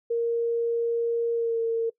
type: tone with pitch glide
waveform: sine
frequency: 466.2 to 457.1 Hz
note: A#4 to A#4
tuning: 0 to -34 cents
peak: -22 dBFS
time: 0.1-1.9 s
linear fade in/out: 10 ms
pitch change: -34 cents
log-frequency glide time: 1.34-1.59 s
effects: noise-tail reverb RT60 0.1 s tail -21 dB re dry